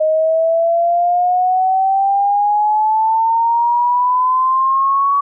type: exponential sweep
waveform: sine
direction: up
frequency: 621 to 1132 Hz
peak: -11 dBFS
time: 0-5.21 s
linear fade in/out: 10 ms
effects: none